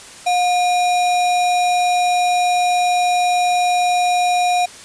sine tone with sample-and-hold, 716 Hz, F5, 43 cents sharp, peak -13 dBFS, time 0.26-4.66 s, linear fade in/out 10 ms, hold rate 3150 Hz, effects white hiss -38 dBFS RMS until 4.84 s + resampled to 22050 Hz

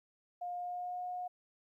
sine tone with pitch glide, 710 to 722 Hz, F5 to F#5, +28 to -43 cents, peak -37 dBFS, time 0.41-1.28 s, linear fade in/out 10 ms, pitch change +29 cents, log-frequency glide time 0.55-1.04 s, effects 13-bit

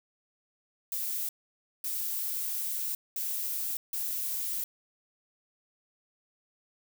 violet noise bursts at uneven times, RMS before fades -33 dBFS, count 4, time 0.92-1.29 / 1.84-2.95 / 3.16-3.77 / 3.93-4.64 s, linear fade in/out 2 ms, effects none

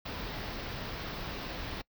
pink band-stop noise, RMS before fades -39 dBFS, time 0.05-1.82 s, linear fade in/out 10 ms, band 5300 to 16000 Hz, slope 48 dB/octave, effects noise-tail reverb RT60 0.1 s tail -24 dB re dry

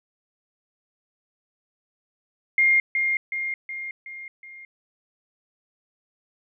sine tone with echo, 2122 Hz, C7, 24 cents sharp, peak -15 dBFS, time 2.58-2.8 s, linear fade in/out 2 ms, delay 370 ms, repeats 5, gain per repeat -5 dB, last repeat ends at 4.65 s, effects none

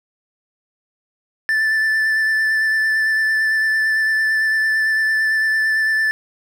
triangle tone with vibrato, 1760 Hz, A6, in tune, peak -13 dBFS, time 1.49-6.11 s, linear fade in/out 0 ms, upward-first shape sine, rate 8.9 Hz, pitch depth 15 cents each way, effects none

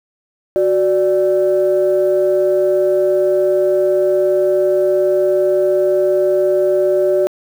sine tone pair together, 370 / 587.3 Hz, F#4 / D5, 0 / 0 cents, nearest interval minor sixth, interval 800 cents, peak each -13 dBFS, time 0.56-7.27 s, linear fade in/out 0 ms, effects tanh soft clip ceiling -5 dBFS + 7-bit

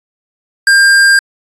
square tone, 1600 Hz, G6, 35 cents sharp, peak -5 dBFS, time 0.67-1.19 s, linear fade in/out 2 ms, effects low-pass 11000 Hz 12 dB/octave + AAC 64 kbps

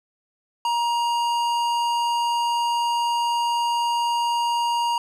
sine tone with tanh clipping, 944 Hz, A#5, 22 cents sharp, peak -22 dBFS, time 0.65-4.98 s, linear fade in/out 2 ms, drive 16 dB, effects none

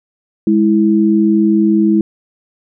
sine tone pair together, 206.9 / 327.3 Hz, G#3 / E4, -6 / -12 cents, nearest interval minor sixth, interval 794 cents, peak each -11 dBFS, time 0.47-2.01 s, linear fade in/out 2 ms, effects none

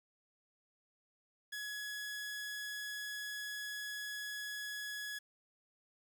sawtooth tone, 1684 Hz, G#6, 24 cents sharp, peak -37 dBFS, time 1.52-5.19 s, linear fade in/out 10 ms, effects 11-bit

